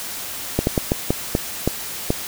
slowing click train, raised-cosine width 2 ms, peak -3 dBFS, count 8, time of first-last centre 0.59-2.104 s, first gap 81 ms, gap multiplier 1.32, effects white hiss -30 dBFS RMS until 2.27 s

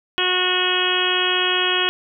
harmonic tone, 364.9 Hz, F#4, 24 cents flat, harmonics 1 / 2 / 3 / 4 / 5 / 6 / 7 / 8 / 9, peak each -25 / -30 / -27 / -26 / -27 / -33 / -25 / -23 / -23 dBFS, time 0.18-1.89 s, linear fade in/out 0 ms, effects none

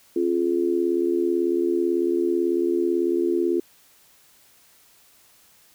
sine tone with amplitude modulation, 347.1 Hz, F4, 11 cents flat, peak -15 dBFS, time 0.16-3.6 s, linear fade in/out 5 ms, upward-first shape sine, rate 78.1 Hz, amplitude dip 90%, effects white hiss -56 dBFS RMS until 5.74 s

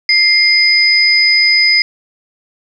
sine tone pair together, 2101 / 4997 Hz, C7 / D#8, +7 / +7 cents, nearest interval octave + minor third, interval 1500 cents, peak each -10 dBFS, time 0.09-1.82 s, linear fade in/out 2 ms, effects 7-bit

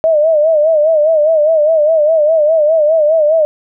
sine tone with vibrato, 622.3 Hz, D#5, in tune, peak -7 dBFS, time 0.04-3.45 s, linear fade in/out 0 ms, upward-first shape sine, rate 4.9 Hz, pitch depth 93 cents each way, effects none

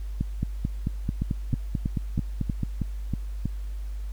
two click trains, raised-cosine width 5 ms, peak -13 / -13 dBFS, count 8 / 12, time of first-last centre 1.22-3.456 / 0.21-2.633 s, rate 3.13 / 4.54 Hz, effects added 50 Hz sine -30 dBFS peak until 4.12 s + pink hiss -56 dBFS RMS until 4.12 s

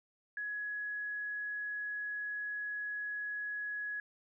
sine tone, 1679 Hz, G#6, 18 cents sharp, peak -36 dBFS, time 0.37-4 s, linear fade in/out 2 ms, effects none

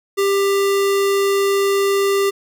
square tone, 396.1 Hz, G4, 18 cents sharp, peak -15 dBFS, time 0.17-2.31 s, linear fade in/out 20 ms, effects none

